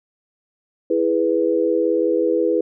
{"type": "chord", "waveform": "sine", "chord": "E major", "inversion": "none", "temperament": "equal", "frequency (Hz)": [329.6, 415.3, 493.9], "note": ["E4", "G#4", "B4"], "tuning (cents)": [0, 0, 0], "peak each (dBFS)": [-20, -21, -19], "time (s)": [0.9, 2.61], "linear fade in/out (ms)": 5, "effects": []}